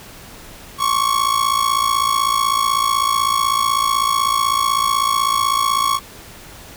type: ring-modulated tone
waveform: 45% pulse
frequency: 1108.7 Hz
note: C#6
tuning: in tune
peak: -12 dBFS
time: 0.78-6 s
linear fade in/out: 50 ms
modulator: 28 Hz
effects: pink hiss -39 dBFS RMS until 6.76 s